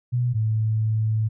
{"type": "tone pair in turn", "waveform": "sine", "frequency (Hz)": [122.5, 109.58], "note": ["B2", "A2"], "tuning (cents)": [-14, -7], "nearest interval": "major second", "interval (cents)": 193, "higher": "first", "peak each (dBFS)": -19, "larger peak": "neither", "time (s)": [[0.12, 0.34], [0.34, 1.29]], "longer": "second", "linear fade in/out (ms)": 20, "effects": []}